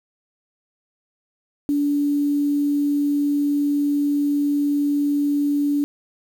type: tone with quantisation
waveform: sine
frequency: 288.6 Hz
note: D4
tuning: 30 cents flat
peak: -17 dBFS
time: 1.69-5.84 s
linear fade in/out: 0 ms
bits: 7
effects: none